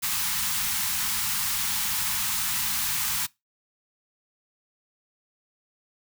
white band-stop noise, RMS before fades -27 dBFS, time 0.02-3.27 s, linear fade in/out 20 ms, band 230 to 800 Hz, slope 96 dB/octave, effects noise-tail reverb RT60 0.2 s tail -22 dB re dry

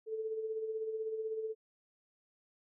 sine tone with tremolo, 440 Hz, A4, in tune, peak -33 dBFS, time 0.06-1.55 s, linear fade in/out 50 ms, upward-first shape sine, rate 16 Hz, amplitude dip 50%, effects none

